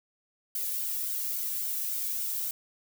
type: noise with flanger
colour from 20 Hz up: violet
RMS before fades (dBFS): -32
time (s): 0.55-2.51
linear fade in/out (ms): 2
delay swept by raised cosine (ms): 1.3 to 1.8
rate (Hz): 3.6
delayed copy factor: +0.65
effects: none